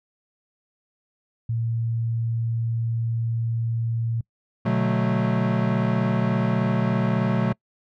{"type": "tone", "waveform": "sine", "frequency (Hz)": 115, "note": "A#2", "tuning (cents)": -23, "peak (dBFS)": -22, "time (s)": [1.49, 4.21], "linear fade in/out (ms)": 5}
{"type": "chord", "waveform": "square", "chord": "B minor seventh", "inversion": "none", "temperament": "equal", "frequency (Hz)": [123.47, 146.83, 185, 220], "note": ["B2", "D3", "F#3", "A3"], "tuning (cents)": [0, 0, 0, 0], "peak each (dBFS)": [-25, -30, -25, -26], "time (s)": [4.65, 7.53], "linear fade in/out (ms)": 10}
{"effects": ["noise-tail reverb RT60 0.1 s tail -25 dB re dry", "low-pass 2000 Hz 12 dB/octave"]}